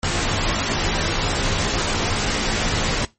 pink noise with comb filter, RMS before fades -21 dBFS, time 0.03-3.05 s, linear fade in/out 2 ms, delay 16 ms, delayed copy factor -0.75, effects noise-tail reverb RT60 0.2 s tail -19 dB re dry + MP3 32 kbps

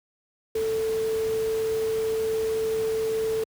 sine tone in noise, 443.1 Hz, A4, 12 cents sharp, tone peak -23 dBFS, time 0.55-3.44 s, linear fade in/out 5 ms, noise pink, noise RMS -39 dBFS, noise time 0.55-3.44 s, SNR +13 dB, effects high-pass 60 Hz 12 dB/octave

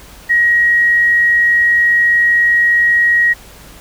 sine tone, 1895 Hz, A#6, 28 cents sharp, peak -8 dBFS, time 0.29-3.34 s, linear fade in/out 20 ms, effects added 52 Hz sine -43 dBFS peak until 3.8 s + pink hiss -39 dBFS RMS until 3.8 s

